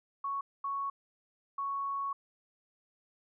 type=tone bursts at uneven times; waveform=sine; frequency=1110 Hz; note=C#6; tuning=2 cents sharp; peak=-32 dBFS; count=3; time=0.24-0.41 / 0.64-0.9 / 1.58-2.13 s; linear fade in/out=5 ms; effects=none